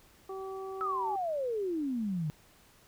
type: harmonic tone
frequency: 383.7 Hz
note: G4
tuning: 37 cents flat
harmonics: 1 / 2 / 3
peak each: -38 / -45 / -46 dBFS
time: 0.29-1.16 s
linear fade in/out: 5 ms
type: exponential sweep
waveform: sine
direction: down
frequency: 1318.5 to 146.2 Hz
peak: -30 dBFS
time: 0.81-2.3 s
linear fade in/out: 0 ms
effects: pink hiss -61 dBFS RMS until 2.87 s